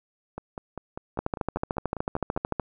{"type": "two click trains", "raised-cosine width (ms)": 1, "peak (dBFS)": [-20, -12], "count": [11, 20], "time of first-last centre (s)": [[0.38, 2.364], [1.19, 2.597]], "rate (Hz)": [5.04, 13.5], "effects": []}